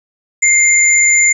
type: tone pair together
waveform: sine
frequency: 2100 / 7058 Hz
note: C7 / A8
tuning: +6 / +4 cents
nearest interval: octave + major sixth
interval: 2098 cents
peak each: -10 dBFS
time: 0.42-1.33 s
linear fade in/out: 10 ms
effects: none